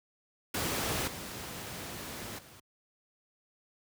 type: noise with level steps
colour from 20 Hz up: pink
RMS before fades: -32 / -41 / -53 dBFS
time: 0.54-2.6 s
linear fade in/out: 5 ms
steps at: 1.07 / 2.38 s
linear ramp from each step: 10 ms
effects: high-pass 80 Hz 12 dB/octave